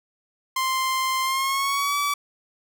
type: tone with pitch glide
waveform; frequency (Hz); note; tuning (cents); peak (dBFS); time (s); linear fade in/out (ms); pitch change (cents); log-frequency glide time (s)
sawtooth; 1047 to 1148.4; C6 to D6; +1 to -39; -18; 0.56-2.14; 5; +160; 1.22-1.97
effects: none